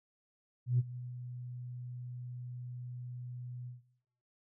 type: tone with ADSR envelope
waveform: sine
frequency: 123.47 Hz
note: B2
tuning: in tune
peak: -23 dBFS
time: 0.66-3.82 s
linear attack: 130 ms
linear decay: 30 ms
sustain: -18 dB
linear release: 150 ms
effects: noise-tail reverb RT60 1.0 s tail -21 dB re dry + tanh soft clip ceiling -20 dBFS